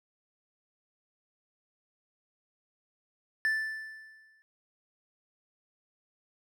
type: tone with exponential decay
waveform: triangle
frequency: 1760 Hz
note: A6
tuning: in tune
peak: -22 dBFS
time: 3.45-4.42 s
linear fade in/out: 0 ms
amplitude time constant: 210 ms
effects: none